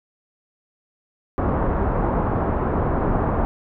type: low-pass noise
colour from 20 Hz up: pink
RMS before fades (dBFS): -21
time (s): 1.38-3.45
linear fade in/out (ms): 0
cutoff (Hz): 1200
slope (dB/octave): 24
effects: none